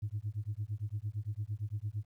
sine tone with tremolo, 105 Hz, G#2, 19 cents sharp, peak -30 dBFS, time 0.02-2.05 s, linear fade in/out 10 ms, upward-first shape sine, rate 8.8 Hz, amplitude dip 100%, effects tanh soft clip ceiling -29 dBFS + 12-bit

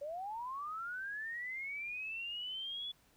sine linear sweep, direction up, 554.4 to 3438 Hz, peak -39 dBFS, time 0.01-2.92 s, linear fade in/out 10 ms, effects pink hiss -69 dBFS RMS until 3.16 s

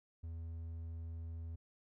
triangle tone, 82.41 Hz, E2, in tune, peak -40 dBFS, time 0.23-1.56 s, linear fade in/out 10 ms, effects none

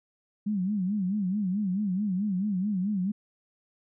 sine tone with vibrato, 196 Hz, G3, in tune, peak -25 dBFS, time 0.46-3.12 s, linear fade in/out 10 ms, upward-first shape sine, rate 4.6 Hz, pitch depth 150 cents each way, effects none

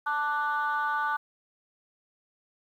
sine chord, D major, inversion second, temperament equal, 880 / 1174.7 / 1480 Hz, A5 / D6 / F#6, 0 / 0 / 0 cents, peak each -29 dBFS, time 0.06-1.17 s, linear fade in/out 10 ms, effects tanh soft clip ceiling -20 dBFS + 10-bit

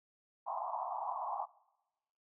white band-pass noise, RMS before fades -39 dBFS, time 0.46-1.46 s, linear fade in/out 20 ms, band 670 to 1100 Hz, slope 96 dB/octave, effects noise-tail reverb RT60 1.0 s tail -22 dB re dry

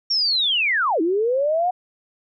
sine linear two-way sweep, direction down then up, 5588 to 311.1 to 740 Hz, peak -17 dBFS, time 0.1-1.71 s, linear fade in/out 10 ms, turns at 1.01 s, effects none

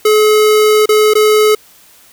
square tone with dropouts, 427.2 Hz, G#4, 49 cents sharp, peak -7 dBFS, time 0.05-1.55 s, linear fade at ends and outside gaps 5 ms, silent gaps 0.858-0.89 / 1.137-1.152 s, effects white hiss -44 dBFS RMS until 2.12 s

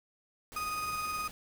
pink noise, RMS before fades -48 dBFS, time 0.52-1.31 s, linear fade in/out 0 ms
35% pulse tone with tremolo, 1244.5 Hz, D#6, in tune, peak -30 dBFS, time 0.56-1.28 s, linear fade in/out 5 ms, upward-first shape triangle, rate 19 Hz, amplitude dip 35%
effects none

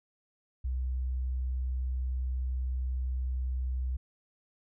sine tone, 63.6 Hz, C2, 48 cents flat, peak -29 dBFS, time 0.64-3.97 s, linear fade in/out 10 ms, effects none

